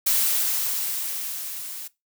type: noise with level ramp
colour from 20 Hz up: blue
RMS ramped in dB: -20 to -36 dBFS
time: 0.06-1.88 s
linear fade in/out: 10 ms
effects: noise-tail reverb RT60 0.2 s tail -19 dB re dry